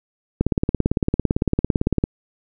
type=click train; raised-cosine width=3 ms; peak=-4 dBFS; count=30; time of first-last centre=0.41-2.039 s; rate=17.8 Hz; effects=none